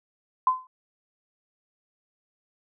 sine tone with exponential decay, 1026 Hz, C6, 34 cents flat, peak -14 dBFS, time 0.47-0.67 s, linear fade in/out 2 ms, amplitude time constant 43 ms, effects none

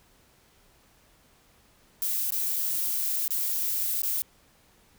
violet noise with dropouts, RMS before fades -28 dBFS, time 2.02-4.22 s, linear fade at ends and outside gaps 0 ms, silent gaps 2.305-2.322 / 2.56-2.564 / 3.28-3.306 / 4.019-4.033 s, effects pink hiss -61 dBFS RMS until 4.98 s

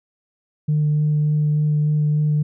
sine tone with vibrato, 150.5 Hz, D3, 43 cents sharp, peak -14 dBFS, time 0.68-2.43 s, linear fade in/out 10 ms, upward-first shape sine, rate 3.4 Hz, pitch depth 9 cents each way, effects tanh soft clip ceiling -12 dBFS

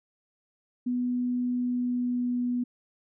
sine tone with pitch glide, 246.9 to 245.2 Hz, B3 to B3, 0 to -12 cents, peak -25 dBFS, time 0.86-2.64 s, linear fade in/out 10 ms, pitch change -12 cents, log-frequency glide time 1.54-2.46 s, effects none

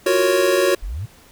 square chord, Gb major seventh, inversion third, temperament equal, 349.2 / 370 / 466.2 / 554.4 Hz, F4 / Gb4 / Bb4 / Db5, 0 / 0 / 0 / 0 cents, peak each -24 / -19 / -24 / -19 dBFS, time 0.06-0.75 s, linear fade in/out 5 ms
sine exponential sweep, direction up, 36.71 to 122.8 Hz, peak -24 dBFS, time 0.82-1.06 s, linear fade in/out 10 ms
effects pink hiss -49 dBFS RMS until 1.31 s

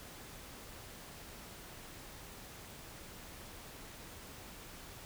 silence, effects pink hiss -51 dBFS RMS until 5.05 s

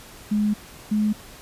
sine tone pair in turn, 209.8 / 212 Hz, G#3 / G#3, +18 / +36 cents, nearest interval unison, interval 18 cents, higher second, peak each -18 dBFS, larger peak neither, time 0.31-0.54 / 0.91-1.13 s, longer first, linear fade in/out 10 ms, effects pink hiss -44 dBFS RMS until 1.41 s + resampled to 32000 Hz

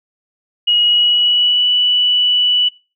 sine tone with pitch glide, 2897 to 2960 Hz, F#7 to F#7, -37 to 0 cents, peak -10 dBFS, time 0.67-2.69 s, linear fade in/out 10 ms, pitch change +37 cents, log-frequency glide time 0.8-1.67 s, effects noise-tail reverb RT60 0.3 s tail -21 dB re dry

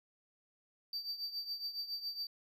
triangle tone with tremolo, 4641 Hz, D8, 21 cents flat, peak -34 dBFS, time 0.93-2.27 s, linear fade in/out 2 ms, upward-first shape triangle, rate 7.2 Hz, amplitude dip 80%, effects none

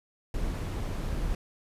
brown noise with amplitude modulation, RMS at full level -30 dBFS, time 0.34-1.35 s, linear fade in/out 2 ms, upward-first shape sine, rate 197 Hz, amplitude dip 25%, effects resampled to 32000 Hz

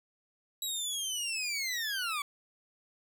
20% pulse linear sweep, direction down, 3900 to 1121 Hz, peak -27 dBFS, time 0.62-2.22 s, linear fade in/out 2 ms, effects none

